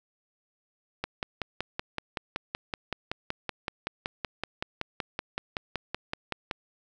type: click train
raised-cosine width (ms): 0.3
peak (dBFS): -14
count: 30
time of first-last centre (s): 1.04-6.512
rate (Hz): 5.3
effects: none